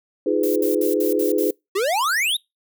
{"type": "chord", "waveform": "sine", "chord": "F half-diminished seventh", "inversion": "third", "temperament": "equal with one note detuned", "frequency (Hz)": [311.1, 349.2, 415.3, 501.4], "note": ["Eb4", "F4", "Ab4", "Cb5"], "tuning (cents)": [0, 0, 0, 26], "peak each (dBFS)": [-23, -24, -21, -23], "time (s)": [0.26, 1.51], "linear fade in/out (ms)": 5}
{"type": "noise bursts", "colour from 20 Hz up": "violet", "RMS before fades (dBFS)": -30, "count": 6, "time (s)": [0.43, 1.51], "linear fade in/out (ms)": 5, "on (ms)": 130, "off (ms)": 60}
{"type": "exponential sweep", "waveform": "square", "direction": "up", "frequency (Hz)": [364.7, 3900], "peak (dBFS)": -19, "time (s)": [1.75, 2.37], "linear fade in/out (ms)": 10}
{"effects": ["noise-tail reverb RT60 0.2 s tail -26 dB re dry"]}